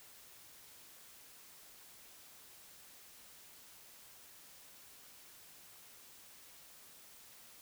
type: silence
effects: white hiss -58 dBFS RMS until 7.61 s